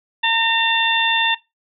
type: harmonic tone with a mistuned harmonic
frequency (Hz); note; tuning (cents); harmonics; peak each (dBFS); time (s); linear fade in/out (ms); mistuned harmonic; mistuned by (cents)
912; A#5; -38; 1 / 2 / 3 / 4; -20 / -20 / -20 / -20; 0.23-1.35; 10; 4; -43
effects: noise-tail reverb RT60 0.2 s tail -18 dB re dry